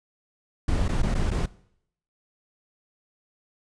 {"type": "noise with dropouts", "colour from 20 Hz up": "brown", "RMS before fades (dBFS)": -23, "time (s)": [0.68, 1.46], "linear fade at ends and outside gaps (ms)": 5, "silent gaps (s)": [[0.882, 0.889], [1.02, 1.03], [1.143, 1.15], [1.306, 1.313]], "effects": ["noise-tail reverb RT60 0.7 s tail -20 dB re dry", "resampled to 22050 Hz"]}